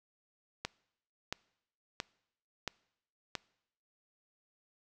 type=click train; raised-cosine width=0.2 ms; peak=-17 dBFS; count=5; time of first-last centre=0.65-3.353 s; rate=1.48 Hz; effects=noise-tail reverb RT60 0.8 s tail -24 dB re dry